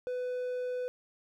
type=tone; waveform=triangle; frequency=499.2 Hz; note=B4; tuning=19 cents sharp; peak=-30 dBFS; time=0.07-0.88 s; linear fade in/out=0 ms; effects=none